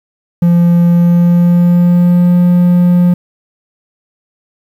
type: tone with pitch glide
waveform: triangle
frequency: 172.4 to 176.74 Hz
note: F3 to F3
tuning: -22 to +21 cents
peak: -3 dBFS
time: 0.42-3.14 s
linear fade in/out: 5 ms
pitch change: +43 cents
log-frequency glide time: 0.89-2.37 s
effects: 7-bit